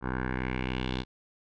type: tone with low-pass filter sweep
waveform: 10% pulse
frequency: 63.5 Hz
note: B1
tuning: 49 cents sharp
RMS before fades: -32 dBFS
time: 0.01-1.05 s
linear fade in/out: 50 ms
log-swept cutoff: 1300 to 3900 Hz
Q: 3.1
effects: none